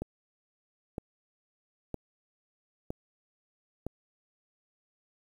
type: click train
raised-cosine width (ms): 2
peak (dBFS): -21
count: 5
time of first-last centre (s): 0.02-3.866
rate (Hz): 1.04
effects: 9-bit